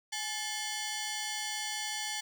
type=ring-modulated tone; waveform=10% pulse; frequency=1295 Hz; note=E6; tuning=31 cents flat; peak=-23 dBFS; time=0.12-2.21 s; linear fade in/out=10 ms; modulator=453 Hz; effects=none